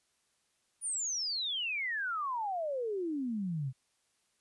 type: exponential sweep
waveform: sine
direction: down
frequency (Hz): 9730 to 124.3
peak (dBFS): -32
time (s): 0.81-3.73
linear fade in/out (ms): 50
effects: white hiss -75 dBFS RMS until 4.4 s + resampled to 24000 Hz